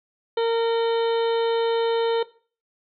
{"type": "harmonic tone with a mistuned harmonic", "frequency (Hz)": 460, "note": "A#4", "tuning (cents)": -23, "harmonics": [1, 2, 3, 4, 5, 7, 8, 9], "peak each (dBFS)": [-19, -29, -36, -40, -43, -37, -38, -43], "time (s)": [0.37, 2.23], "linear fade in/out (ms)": 5, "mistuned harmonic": 7, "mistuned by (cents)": -86, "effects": ["noise-tail reverb RT60 0.4 s tail -18 dB re dry"]}